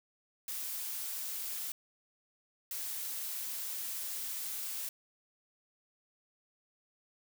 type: noise bursts at uneven times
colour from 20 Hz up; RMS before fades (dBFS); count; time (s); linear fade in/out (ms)
blue; -39; 2; 0.48-1.72 / 2.71-4.89; 2
effects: none